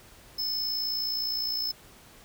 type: tone with amplitude modulation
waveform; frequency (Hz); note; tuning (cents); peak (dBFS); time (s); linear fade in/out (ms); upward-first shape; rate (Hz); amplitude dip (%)
square; 5240; E8; -11; -26; 0.38-1.72; 10; sine; 59.8; 50
effects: pink hiss -53 dBFS RMS until 2.24 s